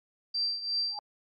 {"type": "tone with tremolo", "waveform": "sine", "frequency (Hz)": 4699, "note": "D8", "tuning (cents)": 0, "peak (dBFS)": -24, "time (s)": [0.34, 0.99], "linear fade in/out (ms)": 10, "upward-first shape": "triangle", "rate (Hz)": 2.8, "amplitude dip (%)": 80}
{"type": "tone with exponential growth", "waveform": "sine", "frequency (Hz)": 830.6, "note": "G#5", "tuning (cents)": 0, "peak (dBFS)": -32, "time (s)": [0.88, 0.99], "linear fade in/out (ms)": 1, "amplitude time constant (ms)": 23}
{"effects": ["tanh soft clip ceiling -22 dBFS", "MP3 32 kbps"]}